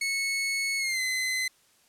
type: tone with pitch glide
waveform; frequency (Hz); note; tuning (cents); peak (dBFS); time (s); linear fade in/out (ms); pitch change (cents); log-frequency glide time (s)
sawtooth; 2200 to 2041; C#7 to C7; -14 to -44; -23; 0.01-1.48; 5; -130; 0.78-1.01
effects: white hiss -63 dBFS RMS until 1.88 s + low-pass 11000 Hz 12 dB/octave